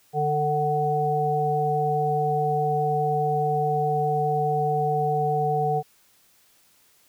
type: harmonic tone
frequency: 149.2 Hz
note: D3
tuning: 28 cents sharp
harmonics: 1 / 3 / 5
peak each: -27 / -26 / -23 dBFS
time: 0.13-5.83 s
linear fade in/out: 50 ms
effects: white hiss -60 dBFS RMS until 7.08 s